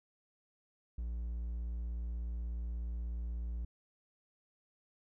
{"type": "tone", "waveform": "triangle", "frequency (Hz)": 58.27, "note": "A#1", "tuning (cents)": 0, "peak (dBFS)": -34, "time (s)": [0.98, 3.65], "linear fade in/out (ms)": 5, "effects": []}